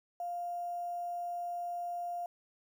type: tone with quantisation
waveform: sine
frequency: 700 Hz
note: F5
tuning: 4 cents sharp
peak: -35 dBFS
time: 0.2-2.26 s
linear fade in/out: 2 ms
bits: 10
effects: none